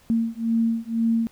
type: beating tone pair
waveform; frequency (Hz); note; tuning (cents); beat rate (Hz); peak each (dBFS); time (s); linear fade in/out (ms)
sine; 227.3 / 229.3; A#3 / A#3; -43 / -28; 2; -23; 0.1-1.27; 0
effects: pink hiss -56 dBFS RMS until 1.31 s